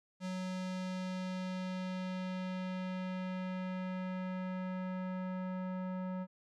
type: tone with low-pass filter sweep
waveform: square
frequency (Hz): 185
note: F#3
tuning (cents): 0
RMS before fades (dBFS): -39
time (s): 0.2-6.27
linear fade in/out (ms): 50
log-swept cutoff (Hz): 6600 to 1200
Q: 0.98
effects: none